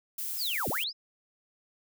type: noise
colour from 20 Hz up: violet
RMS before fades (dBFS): -35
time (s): 0.18-0.84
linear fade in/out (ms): 5
type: linear two-way sweep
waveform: sine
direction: down then up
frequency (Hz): 5340 to 46.43 to 5340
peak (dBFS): -30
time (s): 0.37-0.93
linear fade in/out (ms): 50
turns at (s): 0.69
effects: none